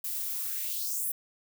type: noise with high-pass filter sweep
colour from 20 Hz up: violet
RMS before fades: -33 dBFS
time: 0.04-1.12 s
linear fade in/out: 5 ms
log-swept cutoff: 270 to 12000 Hz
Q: 2.7
effects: none